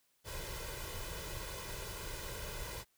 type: noise with comb filter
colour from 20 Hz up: pink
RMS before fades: -43 dBFS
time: 0.24-2.85 s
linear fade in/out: 50 ms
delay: 2 ms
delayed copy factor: +0.75
effects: white hiss -75 dBFS RMS until 2.97 s